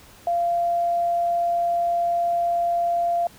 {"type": "tone", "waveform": "sine", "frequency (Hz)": 690, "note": "F5", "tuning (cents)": -21, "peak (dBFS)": -19, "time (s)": [0.27, 3.27], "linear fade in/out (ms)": 2, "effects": ["pink hiss -49 dBFS RMS until 3.38 s"]}